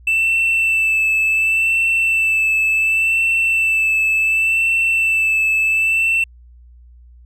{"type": "tone with vibrato", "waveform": "triangle", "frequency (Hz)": 2652, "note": "E7", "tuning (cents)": 10, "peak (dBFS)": -11, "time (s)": [0.07, 6.24], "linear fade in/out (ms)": 5, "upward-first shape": "sine", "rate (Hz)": 0.69, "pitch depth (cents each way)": 23, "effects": ["tanh soft clip ceiling -8 dBFS", "added 60 Hz sine -41 dBFS peak until 7.25 s"]}